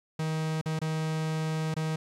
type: tone with dropouts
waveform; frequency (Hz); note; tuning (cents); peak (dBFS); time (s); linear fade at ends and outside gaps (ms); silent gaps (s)
45% pulse; 157.9; D#3; +26; -28; 0.19-1.96; 5; 0.614-0.658 / 0.791-0.815 / 1.742-1.764
effects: low-pass 9000 Hz 12 dB/octave + 11-bit